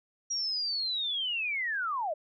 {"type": "linear sweep", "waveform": "sine", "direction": "down", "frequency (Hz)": [5710, 573], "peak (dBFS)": -29, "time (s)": [0.3, 2.14], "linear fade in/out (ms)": 10, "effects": []}